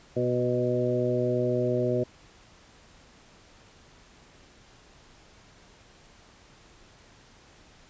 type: harmonic tone with a mistuned harmonic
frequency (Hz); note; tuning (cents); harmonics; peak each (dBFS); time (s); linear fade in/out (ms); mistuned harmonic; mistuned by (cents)
123.2; B2; -4; 1 / 2 / 3 / 4 / 5; -30 / -31 / -28 / -30 / -30; 0.16-2.04; 10; 4; +20
effects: pink hiss -55 dBFS RMS until 7.89 s + resampled to 16000 Hz